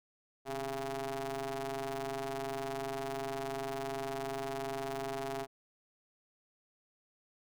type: ring-modulated tone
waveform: sawtooth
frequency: 138.59 Hz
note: C#3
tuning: in tune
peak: -29 dBFS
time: 0.45-5.47 s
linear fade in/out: 50 ms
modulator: 543 Hz
effects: none